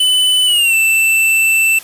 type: tone with pitch glide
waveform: square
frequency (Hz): 3006 to 2663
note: F#7 to E7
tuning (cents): +27 to +17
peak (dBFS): -10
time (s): 0-1.79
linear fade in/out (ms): 5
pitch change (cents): -210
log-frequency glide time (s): 0.45-0.75
effects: white hiss -35 dBFS RMS until 1.83 s + resampled to 32000 Hz